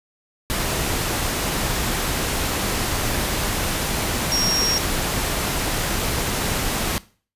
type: tone in noise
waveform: sine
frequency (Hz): 5588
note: F8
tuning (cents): 0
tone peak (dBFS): -19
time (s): 4.32-4.78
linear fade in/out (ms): 0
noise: pink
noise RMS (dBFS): -23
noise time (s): 0.5-6.98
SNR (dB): +1
effects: noise-tail reverb RT60 0.4 s tail -19 dB re dry + resampled to 32000 Hz